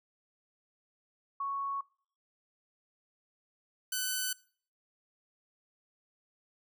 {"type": "tone pair in turn", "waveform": ["sine", "5% pulse"], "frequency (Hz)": [1108.7, 1504.9], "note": ["C#6", "F#6"], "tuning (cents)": [0, 29], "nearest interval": "perfect fourth", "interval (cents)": 529, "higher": "second", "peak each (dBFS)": [-32, -20], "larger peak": "second", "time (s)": [[1.4, 1.81], [3.92, 4.33]], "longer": "neither", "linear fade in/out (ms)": 5, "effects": ["noise-tail reverb RT60 0.5 s tail -24 dB re dry"]}